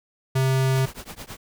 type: tone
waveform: square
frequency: 132.3 Hz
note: C3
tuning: 20 cents sharp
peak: -19 dBFS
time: 0.35-0.86 s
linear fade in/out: 10 ms
type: noise with tremolo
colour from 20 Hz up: pink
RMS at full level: -35 dBFS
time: 0.75-1.37 s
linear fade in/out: 5 ms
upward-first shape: triangle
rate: 9.2 Hz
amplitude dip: 100%
effects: none